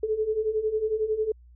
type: beating tone pair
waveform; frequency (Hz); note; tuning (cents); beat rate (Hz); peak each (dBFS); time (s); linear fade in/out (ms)
sine; 426.4 / 437.4; G#4 / A4; +46 / -10; 11; -29 / -25; 0.03-1.32; 5
effects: added 60 Hz sine -49 dBFS peak until 1.55 s